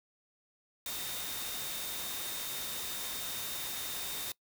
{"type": "tone in noise", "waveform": "sine", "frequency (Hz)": 3671, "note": "A#7", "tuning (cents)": -27, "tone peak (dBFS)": -44, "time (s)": [0.86, 4.32], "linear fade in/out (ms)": 2, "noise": "white", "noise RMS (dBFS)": -39, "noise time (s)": [0.86, 4.32], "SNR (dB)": -8, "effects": ["noise-tail reverb RT60 0.1 s tail -22 dB re dry"]}